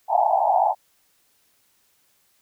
white band-pass noise, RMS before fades -19 dBFS, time 0.08-0.75 s, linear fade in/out 50 ms, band 660 to 890 Hz, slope 96 dB/octave, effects white hiss -64 dBFS RMS until 2.41 s

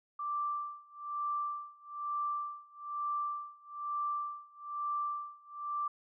sine tone with tremolo, 1174.7 Hz, D6, in tune, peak -31 dBFS, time 0.19-5.88 s, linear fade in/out 5 ms, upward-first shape sine, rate 1.1 Hz, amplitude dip 95%, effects none

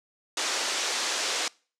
white band-pass noise, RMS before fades -29 dBFS, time 0.37-1.48 s, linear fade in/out 2 ms, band 330 to 7000 Hz, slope 24 dB/octave, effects noise-tail reverb RT60 0.4 s tail -25 dB re dry + low-pass 12000 Hz 12 dB/octave

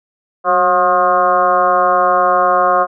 sine tone with frequency modulation, 896 Hz, A5, 31 cents sharp, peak -9 dBFS, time 0.44-2.87 s, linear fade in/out 50 ms, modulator 176 Hz, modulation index 2.4, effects none

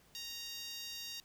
10% pulse tone with high-pass filter, 932.3 Hz, A#5, in tune, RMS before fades -45 dBFS, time 0.15-1.2 s, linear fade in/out 0 ms, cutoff 3700 Hz, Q 1.2, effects pink hiss -66 dBFS RMS until 1.24 s

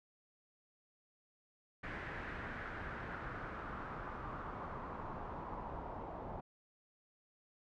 pink noise with low-pass filter sweep, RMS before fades -45 dBFS, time 1.83-6.41 s, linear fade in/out 10 ms, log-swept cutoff 1900 to 840 Hz, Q 2.8, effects none

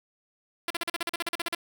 5% pulse tone bursts, 339.8 Hz, F4, 47 cents flat, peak -16 dBFS, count 14, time 0.68-1.549 s, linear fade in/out 2 ms, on 24 ms, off 41 ms, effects none

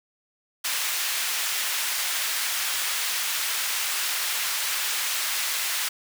pink high-pass noise, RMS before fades -27 dBFS, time 0.64-5.89 s, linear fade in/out 10 ms, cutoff 1700 Hz, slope 12 dB/octave, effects none

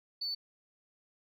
sine tone, 4493 Hz, C#8, 23 cents sharp, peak -32 dBFS, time 0.21-0.35 s, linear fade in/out 10 ms, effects tanh soft clip ceiling -29 dBFS

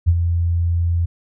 sine tone with ADSR envelope, 85.3 Hz, F2, 40 cents flat, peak -8 dBFS, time 0.06-1.06 s, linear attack 25 ms, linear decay 52 ms, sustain -7 dB, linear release 12 ms, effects none

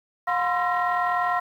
sine tone cluster, 715 / 1012 / 1052 / 1355 / 1877 Hz, F5 / B5 / C6 / E6 / A#6, +41 / +42 / +9 / +47 / +11 cents, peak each -24 / -29 / -26 / -28 / -29 dBFS, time 0.27-1.4 s, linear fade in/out 10 ms, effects tanh soft clip ceiling -14 dBFS + 9-bit

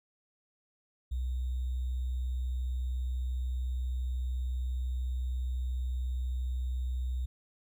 sine tone with sample-and-hold, 62.9 Hz, B1, 32 cents sharp, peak -30 dBFS, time 1.11-7.26 s, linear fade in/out 10 ms, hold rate 3675 Hz, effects none

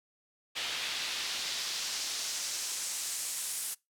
pink noise with band-pass filter sweep, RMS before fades -36 dBFS, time 0.55-3.75 s, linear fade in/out 20 ms, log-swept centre 3100 to 9700 Hz, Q 1.4, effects noise-tail reverb RT60 0.2 s tail -23 dB re dry

